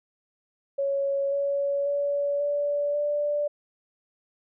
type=tone with pitch steps; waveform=sine; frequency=555 / 562.7 / 570.6 / 578.6 / 586.6 Hz; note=C#5 / C#5 / C#5 / D5 / D5; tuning=+2 / +26 / +50 / -26 / -2 cents; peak=-23 dBFS; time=0.78-3.48 s; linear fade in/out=10 ms; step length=540 ms; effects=none